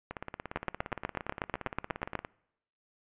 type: two click trains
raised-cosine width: 0.5 ms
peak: -15 / -22 dBFS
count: 14 / 38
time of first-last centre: 0.56-2.153 / 0.11-2.249 s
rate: 8.16 / 17.3 Hz
effects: noise-tail reverb RT60 0.8 s tail -24 dB re dry + resampled to 8000 Hz